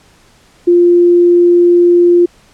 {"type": "tone", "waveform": "sine", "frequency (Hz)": 349.2, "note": "F4", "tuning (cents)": 0, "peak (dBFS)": -4, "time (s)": [0.67, 2.26], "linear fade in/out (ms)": 10, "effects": ["pink hiss -47 dBFS RMS until 2.53 s", "low-pass 9000 Hz 12 dB/octave"]}